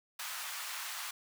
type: high-pass noise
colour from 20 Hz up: pink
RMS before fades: -41 dBFS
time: 0.19-1.11 s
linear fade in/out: 5 ms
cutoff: 980 Hz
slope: 24 dB/octave
effects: none